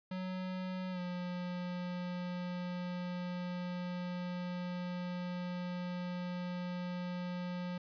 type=tone with pitch glide; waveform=square; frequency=185 to 178.6 Hz; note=F#3 to F3; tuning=0 to +39 cents; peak=-38 dBFS; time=0.11-7.78 s; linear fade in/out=5 ms; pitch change=-61 cents; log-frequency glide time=0.91-1 s; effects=resampled to 11025 Hz + 12-bit